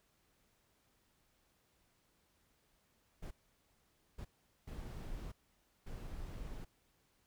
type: noise bursts at uneven times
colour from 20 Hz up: brown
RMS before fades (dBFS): -45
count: 4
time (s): 3.22-3.31 / 4.18-4.25 / 4.67-5.32 / 5.86-6.65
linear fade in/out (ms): 10
effects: pink hiss -75 dBFS RMS until 7.26 s